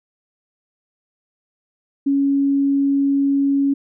sine tone, 278 Hz, C#4, 5 cents sharp, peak -14 dBFS, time 2.06-3.74 s, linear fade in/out 10 ms, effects none

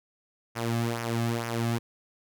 sawtooth tone with flanger, 116.54 Hz, A#2, in tune, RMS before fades -29 dBFS, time 0.55-1.79 s, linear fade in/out 20 ms, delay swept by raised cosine 0.24 to 2.14 ms, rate 2.2 Hz, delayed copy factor -0.65, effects none

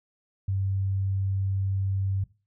sine tone, 96.9 Hz, G2, 20 cents flat, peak -24 dBFS, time 0.48-2.24 s, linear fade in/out 5 ms, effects noise-tail reverb RT60 0.3 s tail -17 dB re dry

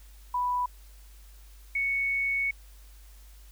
sine tone pair in turn, 987.8 / 2218 Hz, B5 / C#7, 0 / 0 cents, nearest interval octave + major second, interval 1400 cents, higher second, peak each -25 dBFS, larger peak neither, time 0.34-0.66 / 1.75-2.51 s, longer second, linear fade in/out 5 ms, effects added 50 Hz sine -48 dBFS peak until 3.51 s + white hiss -59 dBFS RMS until 3.51 s

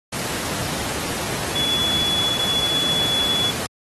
sine tone in noise, 3409 Hz, G#7, 45 cents sharp, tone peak -19 dBFS, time 1.55-3.51 s, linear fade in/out 10 ms, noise pink, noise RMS -26 dBFS, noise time 0.12-3.67 s, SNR +4 dB, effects high-pass 100 Hz 12 dB/octave + AAC 32 kbps

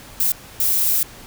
violet noise bursts at uneven times, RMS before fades -18 dBFS, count 2, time 0.2-0.32 / 0.6-1.03 s, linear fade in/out 2 ms, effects pink hiss -41 dBFS RMS until 1.26 s

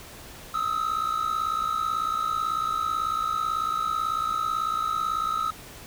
triangle tone pair together, 1260.4 / 1318.5 Hz, D#6 / E6, +22 / 0 cents, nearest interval minor second, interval 78 cents, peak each -25 / -26 dBFS, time 0.54-5.51 s, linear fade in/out 5 ms, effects pink hiss -44 dBFS RMS until 5.86 s

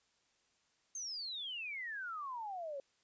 sine exponential sweep, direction down, 6470 to 535 Hz, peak -40 dBFS, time 0.95-2.8 s, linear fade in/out 2 ms, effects white hiss -75 dBFS RMS until 3.03 s + resampled to 16000 Hz

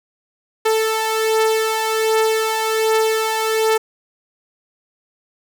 sawtooth beating tone pair, 440 / 441.3 Hz, A4 / A4, 0 / +5 cents, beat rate 1.3 Hz, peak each -18 / -13 dBFS, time 0.65-3.78 s, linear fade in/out 10 ms, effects none

